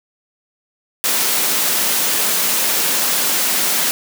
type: high-pass noise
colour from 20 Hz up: white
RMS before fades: -17 dBFS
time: 1.04-3.91 s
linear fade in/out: 0 ms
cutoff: 160 Hz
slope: 48 dB/octave
effects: none